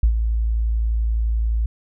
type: tone with ADSR envelope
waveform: sine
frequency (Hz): 55.8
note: A1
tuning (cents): +25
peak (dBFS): -10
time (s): 0.03-1.66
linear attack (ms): 4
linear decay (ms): 89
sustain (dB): -7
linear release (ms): 4
effects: none